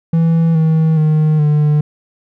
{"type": "tone with pitch steps", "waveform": "triangle", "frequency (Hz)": [164.81, 159.56, 154.49, 149.57], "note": ["E3", "D#3", "D#3", "D3"], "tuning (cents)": [0, 44, -12, 32], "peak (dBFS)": -7, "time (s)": [0.13, 1.81], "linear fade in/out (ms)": 5, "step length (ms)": 420, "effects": []}